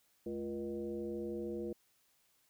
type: tone with frequency modulation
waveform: sine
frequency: 347 Hz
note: F4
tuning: 11 cents flat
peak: -37 dBFS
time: 0.26-1.73 s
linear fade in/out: 5 ms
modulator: 133 Hz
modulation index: 1.2
effects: white hiss -73 dBFS RMS until 2.49 s